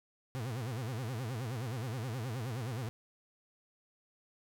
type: tone with vibrato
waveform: 40% pulse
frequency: 120 Hz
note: B2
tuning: 49 cents flat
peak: -35 dBFS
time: 0.35-2.89 s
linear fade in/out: 0 ms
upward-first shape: sine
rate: 9.5 Hz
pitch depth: 210 cents each way
effects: none